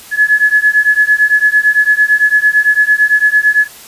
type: beating tone pair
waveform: sine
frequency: 1700 / 1708.9 Hz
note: G#6 / G#6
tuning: +40 / +49 cents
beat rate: 8.9 Hz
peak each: -10 dBFS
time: 0.11-3.68 s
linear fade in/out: 50 ms
effects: white hiss -35 dBFS RMS until 3.87 s + resampled to 32000 Hz